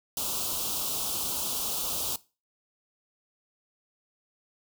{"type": "band-stop noise", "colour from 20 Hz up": "white", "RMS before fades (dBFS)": -31, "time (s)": [0.17, 2.16], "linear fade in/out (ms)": 2, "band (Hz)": [1300, 2800], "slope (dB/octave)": 48, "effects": ["noise-tail reverb RT60 0.3 s tail -19 dB re dry"]}